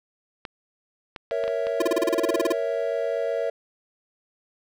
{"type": "clicks", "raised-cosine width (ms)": 0.3, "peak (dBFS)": -18, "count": 6, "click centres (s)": [0.452, 1.162, 1.311, 1.439, 1.479, 1.669]}
{"type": "chord", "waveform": "triangle", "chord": "A# diminished", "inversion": "none", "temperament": "equal", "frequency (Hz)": [466.2, 554.4, 659.3], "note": ["A#4", "C#5", "E5"], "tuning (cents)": [0, 0, 0], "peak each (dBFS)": -26, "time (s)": [1.31, 3.5], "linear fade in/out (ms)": 5}
{"type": "tone bursts", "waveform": "square", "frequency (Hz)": 346.3, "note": "F4", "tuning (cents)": -15, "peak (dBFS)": -20, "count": 14, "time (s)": [1.8, 2.524], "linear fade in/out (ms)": 5, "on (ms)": 22, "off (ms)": 32}
{"effects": []}